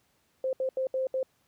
sine tone bursts at uneven times, 523.3 Hz, C5, in tune, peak -26 dBFS, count 5, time 0.44-0.53 / 0.6-0.69 / 0.77-0.87 / 0.94-1.07 / 1.14-1.23 s, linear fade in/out 2 ms, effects pink hiss -70 dBFS RMS until 1.47 s + high-pass 80 Hz 12 dB/octave

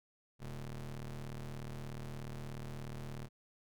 35% pulse ring-modulated tone, 76.8 Hz, D#2, 22 cents flat, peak -37 dBFS, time 0.39-3.29 s, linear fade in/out 50 ms, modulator 58.4 Hz, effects none

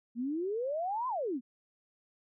sine exponential two-way sweep, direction up then down, 226.4 to 1054 to 226.4 Hz, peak -31 dBFS, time 0.15-1.41 s, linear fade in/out 50 ms, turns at 1.08 s, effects none

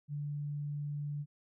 sine tone, 146 Hz, D3, 10 cents flat, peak -35 dBFS, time 0.08-1.26 s, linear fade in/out 50 ms, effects none

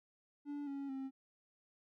triangle tone with pitch steps, 288.9 / 277.9 / 267.4 Hz, D4 / C#4 / C4, -28 / +4 / +38 cents, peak -38 dBFS, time 0.45-1.11 s, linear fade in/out 50 ms, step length 220 ms, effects none

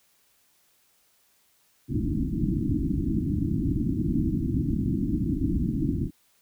white low-pass noise, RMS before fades -26 dBFS, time 1.88-6.11 s, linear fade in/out 50 ms, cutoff 330 Hz, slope 96 dB/octave, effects white hiss -65 dBFS RMS until 6.41 s

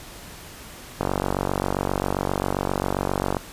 click train, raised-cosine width 1 ms, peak -8 dBFS, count 113, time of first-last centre 1.01-3.368 s, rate 47.5 Hz, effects pink hiss -41 dBFS RMS until 3.52 s + resampled to 32000 Hz

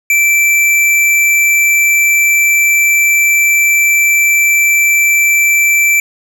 square tone, 2335 Hz, D7, 11 cents flat, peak -8 dBFS, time 0.1-6 s, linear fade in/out 2 ms, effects none

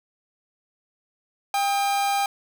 45% pulse tone pair together, 799 / 1263.9 Hz, G5 / D#6, +33 / +27 cents, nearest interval minor sixth, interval 794 cents, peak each -21 / -33 dBFS, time 1.54-2.26 s, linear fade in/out 2 ms, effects none

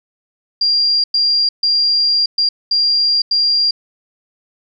sine tone bursts at uneven times, 4776 Hz, D8, 28 cents sharp, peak -11 dBFS, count 6, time 0.61-1.04 / 1.14-1.49 / 1.63-2.26 / 2.38-2.49 / 2.71-3.22 / 3.31-3.71 s, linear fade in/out 5 ms, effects none

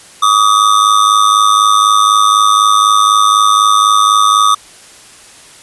square ring-modulated tone, 1200 Hz, D6, 37 cents sharp, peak -4 dBFS, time 0.22-4.55 s, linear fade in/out 10 ms, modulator 52 Hz, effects white hiss -38 dBFS RMS until 5.62 s + resampled to 24000 Hz

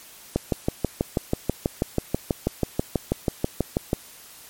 click train, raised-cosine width 2 ms, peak -7 dBFS, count 23, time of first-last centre 0.36-3.931 s, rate 6.16 Hz, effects white hiss -46 dBFS RMS until 4.49 s + MP3 64 kbps

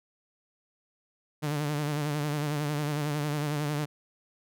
sawtooth tone with vibrato, 148.1 Hz, D3, 15 cents sharp, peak -24 dBFS, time 1.42-3.86 s, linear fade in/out 20 ms, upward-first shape sine, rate 11 Hz, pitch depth 54 cents each way, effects none

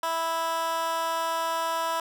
15% pulse tone with high-pass filter, 328.9 Hz, E4, 4 cents flat, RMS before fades -28 dBFS, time 0.03-2 s, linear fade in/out 2 ms, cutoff 870 Hz, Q 2, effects none

